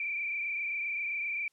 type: tone with frequency modulation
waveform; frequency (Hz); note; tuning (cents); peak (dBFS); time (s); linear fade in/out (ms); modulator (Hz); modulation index
sine; 2349; D7; 0; -31; 0-1.48; 2; 27.6; 2.4
effects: white hiss -75 dBFS RMS until 1.52 s + low-pass 10000 Hz 12 dB/octave